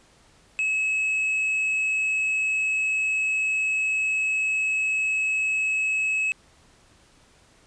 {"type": "tone", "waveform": "triangle", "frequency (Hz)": 2578, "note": "E7", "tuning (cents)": -39, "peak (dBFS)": -20, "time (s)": [0.59, 6.32], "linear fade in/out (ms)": 0, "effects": ["pink hiss -57 dBFS RMS until 7.66 s", "resampled to 22050 Hz"]}